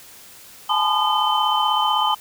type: tone cluster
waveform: sine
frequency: 840 / 876 / 1015 / 1221 / 3070 Hz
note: G#5 / A5 / B5 / D#6 / G7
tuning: +19 / -8 / +47 / -33 / -37 cents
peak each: -23 dBFS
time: 0.69-2.15 s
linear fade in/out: 10 ms
effects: white hiss -44 dBFS RMS until 2.2 s